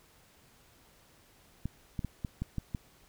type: clicks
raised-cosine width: 5 ms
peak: -21 dBFS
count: 7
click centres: 1.656 / 1.992 / 2.047 / 2.248 / 2.42 / 2.583 / 2.748 s
effects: pink hiss -62 dBFS RMS until 3.08 s